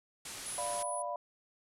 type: low-pass noise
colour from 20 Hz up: white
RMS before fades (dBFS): -45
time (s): 0.25-0.83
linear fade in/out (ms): 5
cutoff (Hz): 11000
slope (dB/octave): 48
type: tone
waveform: sine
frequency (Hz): 10230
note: D#9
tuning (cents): +47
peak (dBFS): -39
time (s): 0.46-1.02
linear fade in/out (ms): 2
type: chord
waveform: sine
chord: B diminished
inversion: first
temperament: equal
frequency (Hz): 587.3 / 698.5 / 987.8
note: D5 / F5 / B5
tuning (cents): 0 / 0 / 0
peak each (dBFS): -39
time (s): 0.58-1.16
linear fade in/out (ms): 2
effects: none